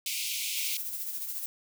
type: high-pass noise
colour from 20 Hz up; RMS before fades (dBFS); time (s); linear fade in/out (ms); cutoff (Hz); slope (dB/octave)
pink; -33; 0.06-0.77; 2; 2200; 96
type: noise with tremolo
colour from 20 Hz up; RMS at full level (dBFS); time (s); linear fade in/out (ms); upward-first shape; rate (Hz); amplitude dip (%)
violet; -34; 0.57-1.46; 0; sine; 14; 45
effects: none